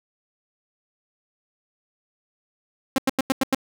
sawtooth tone bursts, 265.8 Hz, C4, 27 cents sharp, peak -13 dBFS, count 6, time 2.96-3.547 s, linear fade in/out 2 ms, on 22 ms, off 91 ms, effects none

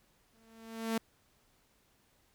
sawtooth tone with exponential growth, 225.3 Hz, A3, 41 cents sharp, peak -25 dBFS, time 0.33-0.98 s, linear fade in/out 5 ms, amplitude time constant 140 ms, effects pink hiss -70 dBFS RMS until 2.34 s

